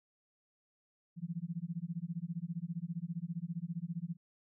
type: tone with tremolo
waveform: sine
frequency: 170 Hz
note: F3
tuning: 46 cents flat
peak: -33 dBFS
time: 1.16-4.17 s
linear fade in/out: 50 ms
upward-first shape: sine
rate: 15 Hz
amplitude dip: 100%
effects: none